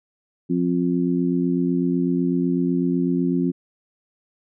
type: harmonic tone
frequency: 88 Hz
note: F2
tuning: 14 cents sharp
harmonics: 2 / 3 / 4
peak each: -22 / -21 / -26 dBFS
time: 0.49-3.52 s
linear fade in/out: 20 ms
effects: none